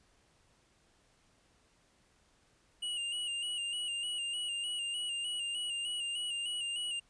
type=tone with vibrato; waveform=square; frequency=2861 Hz; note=F7; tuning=41 cents sharp; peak=-35 dBFS; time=2.82-7 s; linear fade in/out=10 ms; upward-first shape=square; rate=3.3 Hz; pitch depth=37 cents each way; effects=pink hiss -69 dBFS RMS until 7.09 s + resampled to 22050 Hz